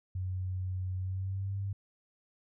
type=tone with pitch glide; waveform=sine; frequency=92.6 to 98.67 Hz; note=F#2 to G2; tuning=+2 to +12 cents; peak=-32 dBFS; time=0.15-1.73 s; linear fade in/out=5 ms; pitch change=+110 cents; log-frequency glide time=0.97-1.57 s; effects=none